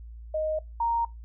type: tone pair in turn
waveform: sine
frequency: 622.3 / 930.9 Hz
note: D#5 / A#5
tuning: 0 / -3 cents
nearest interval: perfect fifth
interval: 697 cents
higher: second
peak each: -25 / -23 dBFS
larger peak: second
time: 0.34-0.59 / 0.8-1.05 s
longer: neither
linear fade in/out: 5 ms
effects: noise-tail reverb RT60 0.2 s tail -21 dB re dry + added 57 Hz sine -40 dBFS peak until 1.24 s

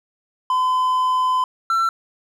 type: tone pair in turn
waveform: triangle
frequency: 1018 / 1345.3 Hz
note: C6 / E6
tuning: -48 / +35 cents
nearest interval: perfect fourth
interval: 483 cents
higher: second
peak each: -14 dBFS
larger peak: neither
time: 0.5-1.44 / 1.7-1.89 s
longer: first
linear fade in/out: 2 ms
effects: none

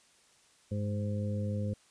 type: harmonic tone with a mistuned harmonic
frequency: 103.83 Hz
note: G#2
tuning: in tune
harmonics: 1 / 2 / 3 / 4 / 5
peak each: -32 / -36 / -49 / -48 / -41 dBFS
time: 0.71-1.74 s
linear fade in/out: 10 ms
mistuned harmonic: 1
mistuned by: -37 cents
effects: white hiss -64 dBFS RMS until 1.9 s + resampled to 22050 Hz

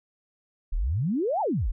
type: exponential two-way sweep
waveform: sine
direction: up then down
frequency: 31.15 to 909 to 31.15 Hz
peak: -23 dBFS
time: 0.72-1.72 s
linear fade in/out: 10 ms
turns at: 1.41 s
effects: none

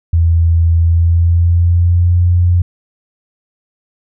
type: tone with pitch glide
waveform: sine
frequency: 83.3 to 88.15 Hz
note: E2 to F2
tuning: +19 to +17 cents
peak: -7 dBFS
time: 0.13-2.62 s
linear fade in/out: 5 ms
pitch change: +98 cents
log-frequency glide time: 0.77-2.22 s
effects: none

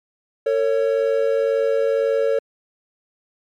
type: tone pair together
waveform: triangle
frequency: 452.5 / 554.4 Hz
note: A4 / C#5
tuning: +48 / 0 cents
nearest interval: major third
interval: 352 cents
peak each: -17 dBFS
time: 0.46-2.39 s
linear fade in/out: 5 ms
effects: MP3 96 kbps

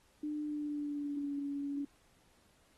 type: tone with pitch glide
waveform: sine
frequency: 299.7 to 282.9 Hz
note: D4 to C#4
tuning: +35 to +35 cents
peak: -35 dBFS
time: 0.23-1.85 s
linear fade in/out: 5 ms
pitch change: -100 cents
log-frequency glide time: 0.42-1.38 s
effects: pink hiss -69 dBFS RMS until 2.77 s + AAC 32 kbps

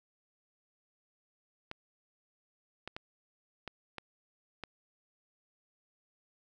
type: clicks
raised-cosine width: 0.3 ms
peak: -24 dBFS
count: 6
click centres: 1.714 / 2.876 / 2.965 / 3.677 / 3.983 / 4.637 s
effects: none

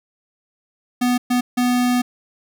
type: tone bursts at uneven times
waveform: square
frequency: 246.9 Hz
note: B3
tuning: in tune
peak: -16 dBFS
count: 3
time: 1.01-1.18 / 1.3-1.41 / 1.57-2.02 s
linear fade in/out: 10 ms
effects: none

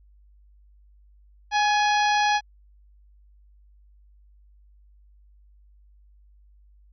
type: harmonic tone with a mistuned harmonic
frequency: 830.6 Hz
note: G#5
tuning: in tune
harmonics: 1 / 2 / 3 / 4 / 5 / 6 / 7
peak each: -20 / -26 / -30 / -32 / -34 / -36 / -37 dBFS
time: 1.51-2.41 s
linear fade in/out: 50 ms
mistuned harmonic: 2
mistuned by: +36 cents
effects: added 50 Hz sine -52 dBFS peak until 6.92 s

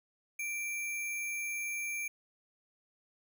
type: tone with sample-and-hold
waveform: sine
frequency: 2349 Hz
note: D7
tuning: in tune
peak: -34 dBFS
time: 0.39-2.08 s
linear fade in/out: 5 ms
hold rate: 8820 Hz
effects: none

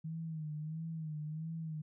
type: tone with vibrato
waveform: sine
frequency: 157.3 Hz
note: D#3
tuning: 19 cents sharp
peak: -38 dBFS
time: 0.04-1.82 s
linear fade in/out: 10 ms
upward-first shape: sine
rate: 1.5 Hz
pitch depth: 69 cents each way
effects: none

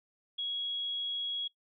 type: tone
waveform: sine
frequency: 3322 Hz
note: G#7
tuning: in tune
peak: -32 dBFS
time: 0.38-1.48 s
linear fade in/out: 10 ms
effects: noise-tail reverb RT60 0.1 s tail -19 dB re dry

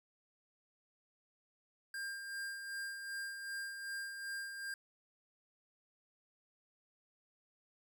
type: tone with tremolo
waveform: square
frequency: 1600 Hz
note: G6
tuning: 35 cents sharp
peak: -40 dBFS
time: 1.94-4.74 s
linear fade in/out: 2 ms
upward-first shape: sine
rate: 2.6 Hz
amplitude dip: 45%
effects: none

